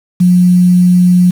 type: tone with quantisation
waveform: sine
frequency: 179.3 Hz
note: F3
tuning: 46 cents sharp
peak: -4 dBFS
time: 0.2-1.31 s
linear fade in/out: 10 ms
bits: 5
effects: none